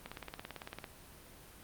click train, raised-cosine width 0.3 ms, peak -26 dBFS, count 15, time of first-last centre 0.06-0.842 s, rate 17.9 Hz, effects pink hiss -55 dBFS RMS until 1.63 s + Opus 32 kbps

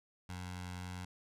15% pulse tone with notch filter, 90.2 Hz, F#2, 44 cents flat, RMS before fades -44 dBFS, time 0.29-1.05 s, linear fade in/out 5 ms, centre 340 Hz, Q 0.65, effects low-pass 11000 Hz 12 dB/octave

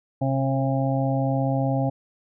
harmonic tone with a mistuned harmonic, 134.9 Hz, C#3, 47 cents flat, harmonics 1 / 2 / 4 / 5 / 6, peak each -23 / -26 / -29 / -30 / -31 dBFS, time 0.21-1.9 s, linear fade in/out 10 ms, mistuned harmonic 1, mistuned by -20 cents, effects none

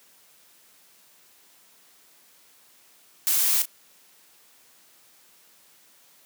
blue noise with echo, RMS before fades -22 dBFS, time 3.27-3.62 s, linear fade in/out 0 ms, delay 35 ms, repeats 1, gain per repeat -11 dB, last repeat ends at 3.655 s, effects white hiss -57 dBFS RMS until 6.25 s + high-pass 150 Hz 12 dB/octave

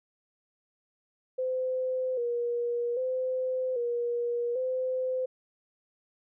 sine tone with vibrato, 495 Hz, B4, 4 cents sharp, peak -27 dBFS, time 1.38-5.26 s, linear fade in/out 10 ms, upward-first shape square, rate 0.63 Hz, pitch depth 63 cents each way, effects none

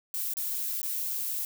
violet noise with dropouts, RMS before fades -32 dBFS, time 0.14-1.45 s, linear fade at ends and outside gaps 1 ms, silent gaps 0.337-0.369 / 0.817-0.83 s, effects none

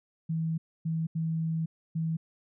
sine tone bursts at uneven times, 162 Hz, E3, 30 cents flat, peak -27 dBFS, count 4, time 0.29-0.58 / 0.85-1.07 / 1.15-1.66 / 1.95-2.17 s, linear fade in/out 10 ms, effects none

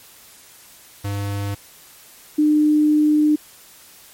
square / sine tone pair in turn, 100.7 / 301.8 Hz, G2 / D4, +47 / +47 cents, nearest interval octave + perfect fifth, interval 1900 cents, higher second, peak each -23 / -12 dBFS, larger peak second, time 1.04-1.55 / 2.38-3.36 s, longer second, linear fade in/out 10 ms, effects white hiss -46 dBFS RMS until 4.13 s + MP3 64 kbps

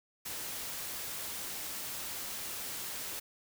white noise, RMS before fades -40 dBFS, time 0.25-3.2 s, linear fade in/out 10 ms, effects none

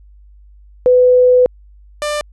sine / sawtooth tone pair in turn, 500 / 594.6 Hz, B4 / D5, +21 / +21 cents, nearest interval minor third, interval 300 cents, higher second, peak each -6 / -13 dBFS, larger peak first, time 0.86-1.46 / 2.02-2.21 s, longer first, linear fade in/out 0 ms, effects added 50 Hz sine -40 dBFS peak until 2.32 s + resampled to 24000 Hz

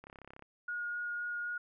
click train, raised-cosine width 0.5 ms, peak -35 dBFS, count 14, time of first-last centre 0.04-0.423 s, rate 33.9 Hz
sine tone with vibrato, 1436 Hz, F6, 48 cents sharp, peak -35 dBFS, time 0.68-1.58 s, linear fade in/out 5 ms, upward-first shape sine, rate 3.9 Hz, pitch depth 8 cents each way
effects none

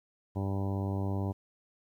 harmonic tone, 98 Hz, G2, in tune, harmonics 1 / 2 / 3 / 4 / 5 / 6 / 7 / 8 / 9 / 10, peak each -31 / -37 / -39 / -42 / -48 / -45 / -49 / -47 / -49 / -49 dBFS, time 0.35-1.33 s, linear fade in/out 20 ms, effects 11-bit

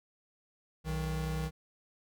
square tone pair together, 62.66 / 157.9 Hz, B1 / D#3, +26 / +26 cents, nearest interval octave + major third, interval 1600 cents, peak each -37 / -35 dBFS, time 0.84-1.51 s, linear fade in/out 50 ms, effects none

